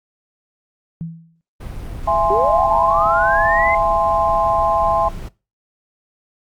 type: tone with exponential decay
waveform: sine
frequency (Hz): 164.81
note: E3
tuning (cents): 0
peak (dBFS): -21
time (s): 1.01-1.41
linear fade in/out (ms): 0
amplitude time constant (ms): 85
type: noise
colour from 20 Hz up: brown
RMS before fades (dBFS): -29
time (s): 1.6-5.29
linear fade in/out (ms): 10
type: chord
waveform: sine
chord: E augmented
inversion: none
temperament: equal with one note detuned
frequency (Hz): 666.9 / 830.6 / 1046.5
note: E5 / G#5 / B#5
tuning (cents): +20 / 0 / 0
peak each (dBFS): -18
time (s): 2.07-5.09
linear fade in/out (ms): 10
type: linear sweep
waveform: sine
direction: up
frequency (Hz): 372 to 2093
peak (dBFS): -17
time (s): 2.3-3.75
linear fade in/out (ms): 5
effects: noise-tail reverb RT60 0.3 s tail -21 dB re dry + Opus 48 kbps